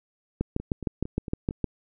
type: two click trains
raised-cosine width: 3 ms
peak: -22 / -12 dBFS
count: 5 / 9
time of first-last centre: 0.6-1.509 / 0.41-1.643 s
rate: 4.4 / 6.49 Hz
effects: none